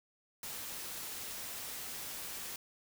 white noise, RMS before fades -43 dBFS, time 0.43-2.56 s, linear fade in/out 2 ms, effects none

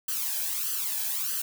blue noise with flanger, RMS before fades -30 dBFS, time 0.08-1.42 s, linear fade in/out 5 ms, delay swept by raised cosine 0.65 to 1.25 ms, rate 1.6 Hz, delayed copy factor +0.8, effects none

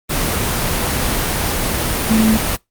sine tone in noise, 220 Hz, A3, in tune, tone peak -11 dBFS, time 2.09-2.38 s, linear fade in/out 20 ms, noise pink, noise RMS -18 dBFS, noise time 0.09-2.57 s, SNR +4 dB, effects noise-tail reverb RT60 0.2 s tail -26 dB re dry + Opus 24 kbps

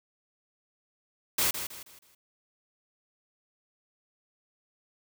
white noise with echo, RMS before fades -26 dBFS, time 1.38-1.51 s, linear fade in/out 5 ms, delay 160 ms, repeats 4, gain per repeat -9 dB, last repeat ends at 2.15 s, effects none

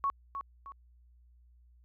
sine tone with echo, 1108.7 Hz, C#6, in tune, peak -27 dBFS, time 0.04-0.1 s, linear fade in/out 0 ms, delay 310 ms, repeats 2, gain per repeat -8 dB, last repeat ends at 0.72 s, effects added 60 Hz sine -58 dBFS peak until 1.84 s

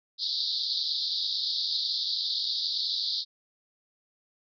white band-pass noise, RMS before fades -30 dBFS, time 0.18-3.25 s, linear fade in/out 50 ms, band 3600 to 4900 Hz, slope 96 dB/octave, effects none

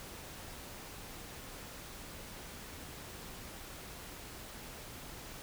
silence, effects pink hiss -48 dBFS RMS until 5.42 s

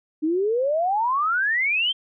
sine exponential sweep, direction up, 298.7 to 3204 Hz, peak -19 dBFS, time 0.22-1.93 s, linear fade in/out 20 ms, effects none

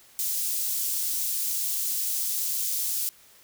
white high-pass noise, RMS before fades -28 dBFS, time 0.19-3.09 s, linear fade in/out 0 ms, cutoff 5800 Hz, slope 12 dB/octave, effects white hiss -55 dBFS RMS until 3.43 s

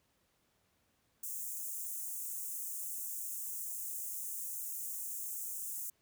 white high-pass noise, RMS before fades -41 dBFS, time 1.23-5.9 s, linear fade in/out 5 ms, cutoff 6600 Hz, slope 48 dB/octave, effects pink hiss -75 dBFS RMS until 6.01 s + high-pass 60 Hz 12 dB/octave

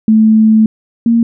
sine tone pair in turn, 218.8 / 231.8 Hz, A3 / A#3, -9 / -10 cents, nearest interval minor second, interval 99 cents, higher second, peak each -4 / -6 dBFS, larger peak first, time 0.08-0.66 / 1.06-1.23 s, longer first, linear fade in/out 2 ms, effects none

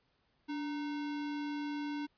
sine tone with sample-and-hold, 291.2 Hz, D4, 15 cents flat, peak -35 dBFS, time 0.48-2.07 s, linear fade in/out 20 ms, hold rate 1225 Hz, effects pink hiss -75 dBFS RMS until 2.17 s + resampled to 11025 Hz

